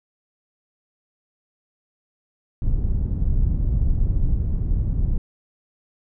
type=low-pass noise; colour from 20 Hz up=pink; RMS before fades=-20 dBFS; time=2.62-5.18 s; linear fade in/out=2 ms; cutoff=110 Hz; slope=12 dB/octave; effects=none